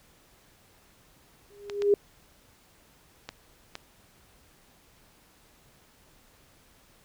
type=tone with exponential growth; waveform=sine; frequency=406.7 Hz; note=G#4; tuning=36 cents flat; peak=-15 dBFS; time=1.5-1.94 s; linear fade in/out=2 ms; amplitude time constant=94 ms
type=clicks; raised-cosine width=0.2 ms; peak=-19 dBFS; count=4; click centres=1.698 / 1.821 / 3.29 / 3.754 s
effects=pink hiss -60 dBFS RMS until 7.04 s